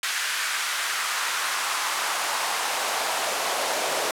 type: noise with high-pass filter sweep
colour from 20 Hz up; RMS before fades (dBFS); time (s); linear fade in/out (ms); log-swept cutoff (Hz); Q
pink; -26; 0.03-4.11; 2; 1700 to 560; 1.6
effects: low-pass 11000 Hz 12 dB/octave